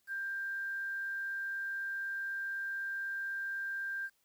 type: tone with quantisation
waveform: sine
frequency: 1586 Hz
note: G6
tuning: 20 cents sharp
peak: -35 dBFS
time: 0.07-4.1 s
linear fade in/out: 50 ms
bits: 10
effects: white hiss -75 dBFS RMS until 4.24 s